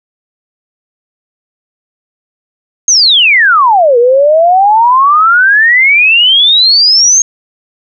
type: exponential two-way sweep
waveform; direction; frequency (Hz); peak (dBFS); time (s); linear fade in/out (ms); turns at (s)
sine; down then up; 6550 to 466.2 to 6550; -3; 2.88-7.22; 2; 3.98
effects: none